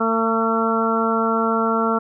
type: harmonic tone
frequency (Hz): 225.6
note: A3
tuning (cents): +44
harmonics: 1 / 2 / 3 / 4 / 5 / 6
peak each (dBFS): -22 / -23 / -26 / -27 / -26 / -22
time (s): 0-1.99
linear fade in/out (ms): 10
effects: none